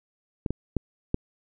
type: clicks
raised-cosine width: 3 ms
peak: -14 / -14 / -11 / -10 dBFS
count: 4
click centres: 0.462 / 0.506 / 0.767 / 1.144 s
effects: none